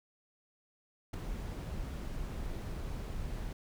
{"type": "noise with ADSR envelope", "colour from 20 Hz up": "brown", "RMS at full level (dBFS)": -30, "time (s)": [1.13, 3.53], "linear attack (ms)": 11, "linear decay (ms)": 3, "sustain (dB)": -9, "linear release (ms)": 4, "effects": []}